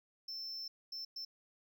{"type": "tone bursts at uneven times", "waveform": "triangle", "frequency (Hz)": 5330, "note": "E8", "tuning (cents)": 18, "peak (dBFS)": -40, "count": 3, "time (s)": [[0.28, 0.68], [0.92, 1.05], [1.16, 1.25]], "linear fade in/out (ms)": 5, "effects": []}